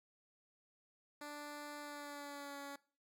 10% pulse tone with pitch glide, 293.7 to 281.7 Hz, D4 to C#4, 0 to +28 cents, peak -38 dBFS, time 1.21-2.76 s, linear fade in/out 5 ms, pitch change -72 cents, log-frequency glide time 1.8-2.59 s, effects noise-tail reverb RT60 0.4 s tail -21 dB re dry

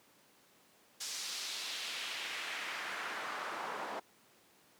pink noise with band-pass filter sweep, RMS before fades -41 dBFS, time 1-4 s, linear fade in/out 10 ms, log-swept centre 5900 to 850 Hz, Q 1.4, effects pink hiss -65 dBFS RMS until 4.79 s + high-pass 200 Hz 12 dB/octave

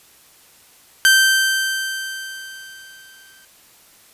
sawtooth tone with exponential decay, 1558 Hz, G6, 11 cents flat, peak -5 dBFS, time 1.05-3.45 s, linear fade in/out 0 ms, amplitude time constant 520 ms, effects white hiss -50 dBFS RMS until 4.13 s + resampled to 32000 Hz

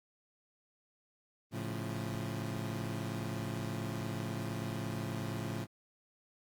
25% pulse chord, A augmented, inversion none, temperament equal, 110 / 138.59 / 174.61 Hz, A2 / C#3 / E#3, 0 / 0 / 0 cents, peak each -35 / -38 / -39 dBFS, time 1.51-5.67 s, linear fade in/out 50 ms, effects Opus 32 kbps

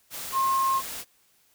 sine tone in noise, 1068 Hz, C6, 35 cents sharp, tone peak -21 dBFS, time 0.32-0.82 s, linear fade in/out 50 ms, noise white, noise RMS -36 dBFS, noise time 0.1-1.05 s, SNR +12 dB, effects white hiss -64 dBFS RMS until 1.54 s

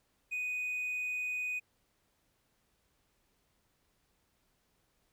triangle tone, 2489 Hz, D#7, in tune, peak -31 dBFS, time 0.31-1.6 s, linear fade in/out 20 ms, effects tanh soft clip ceiling -27 dBFS + pink hiss -75 dBFS RMS until 5.12 s

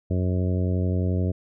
harmonic tone, 91.4 Hz, F#2, 21 cents flat, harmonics 1 / 2 / 3 / 4 / 5 / 6 / 7, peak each -22 / -28 / -32 / -34 / -36 / -38 / -39 dBFS, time 0.1-1.32 s, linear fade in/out 10 ms, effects none

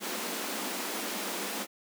pink high-pass noise, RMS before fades -35 dBFS, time 0-1.67 s, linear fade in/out 50 ms, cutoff 190 Hz, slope 96 dB/octave, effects none

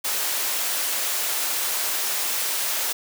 white high-pass noise, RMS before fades -25 dBFS, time 0.04-2.93 s, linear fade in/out 10 ms, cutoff 450 Hz, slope 12 dB/octave, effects none

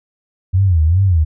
sine tone with vibrato, 87.31 Hz, F2, in tune, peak -9 dBFS, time 0.53-1.25 s, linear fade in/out 20 ms, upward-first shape sine, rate 2.5 Hz, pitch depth 210 cents each way, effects none

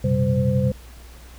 sine tone cluster, 92.2 / 119 / 130.3 / 195.2 / 514 Hz, F#2 / A#2 / C3 / G3 / C5, -6 / +36 / -7 / -7 / -31 cents, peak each -26 / -26 / -20 / -23 / -25 dBFS, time 0.04-0.72 s, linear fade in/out 5 ms, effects added 60 Hz sine -41 dBFS peak until 1.38 s + pink hiss -48 dBFS RMS until 1.38 s

